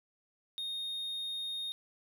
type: tone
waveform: triangle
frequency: 3700 Hz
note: A#7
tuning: 14 cents flat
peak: -34 dBFS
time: 0.58-1.72 s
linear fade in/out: 0 ms
effects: none